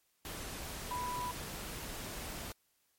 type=tone in noise; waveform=sine; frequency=988 Hz; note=B5; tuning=in tune; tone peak=-36 dBFS; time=0.91-1.31 s; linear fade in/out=0 ms; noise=pink; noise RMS=-43 dBFS; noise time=0.25-2.52 s; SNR=+4 dB; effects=white hiss -75 dBFS RMS until 2.98 s + MP3 64 kbps